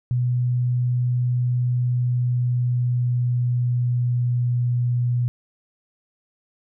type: tone with pitch glide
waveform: sine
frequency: 123.5 to 122.01 Hz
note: B2 to B2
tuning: 0 to -21 cents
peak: -18 dBFS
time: 0.11-5.28 s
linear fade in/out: 0 ms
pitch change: -21 cents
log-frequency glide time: 1.71-4.71 s
effects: none